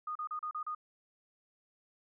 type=tone bursts; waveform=sine; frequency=1232 Hz; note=D#6; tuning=17 cents flat; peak=-35 dBFS; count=6; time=0.07-0.749 s; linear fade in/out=5 ms; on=84 ms; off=35 ms; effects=none